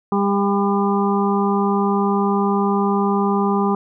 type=harmonic tone; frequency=200 Hz; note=G3; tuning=35 cents sharp; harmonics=1 / 2 / 4 / 5 / 6; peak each=-18 / -21 / -24 / -25 / -26 dBFS; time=0.12-3.75 s; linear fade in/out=2 ms; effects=none